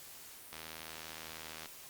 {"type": "click train", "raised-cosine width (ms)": 0.2, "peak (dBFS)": -27, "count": 91, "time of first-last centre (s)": [0.53, 1.658], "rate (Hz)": 79.8, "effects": ["white hiss -52 dBFS RMS until 1.89 s", "Opus 48 kbps"]}